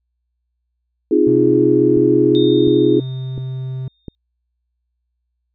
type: chord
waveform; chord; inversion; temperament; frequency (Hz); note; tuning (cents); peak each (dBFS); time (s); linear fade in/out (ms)
sine; F minor seventh; second; equal; 261.6 / 311.1 / 349.2 / 415.3; C4 / Eb4 / F4 / Ab4; 0 / 0 / 0 / 0; -20 / -15 / -15 / -15; 1.11-3; 5
type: tone with pitch glide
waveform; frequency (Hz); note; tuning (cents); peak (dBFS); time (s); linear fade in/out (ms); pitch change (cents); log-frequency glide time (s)
triangle; 129.4 to 130.45; C3 to C3; -19 to -5; -20; 1.27-3.88; 2; +14; 1.45-3.27
type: click train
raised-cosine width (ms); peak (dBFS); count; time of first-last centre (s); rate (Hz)
3; -16; 4; 1.97-4.083; 1.42
type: tone with exponential decay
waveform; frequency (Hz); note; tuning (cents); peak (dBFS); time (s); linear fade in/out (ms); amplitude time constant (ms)
sine; 3663; A#7; -31; -24; 2.35-4.15; 0; 390
effects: added 60 Hz sine -69 dBFS peak until 5.54 s